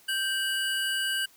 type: tone pair together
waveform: square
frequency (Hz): 1568 / 2937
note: G6 / F#7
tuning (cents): 0 / -13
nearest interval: major seventh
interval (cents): 1087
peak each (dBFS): -30 / -30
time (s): 0.08-1.26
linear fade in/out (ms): 10
effects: white hiss -58 dBFS RMS until 1.36 s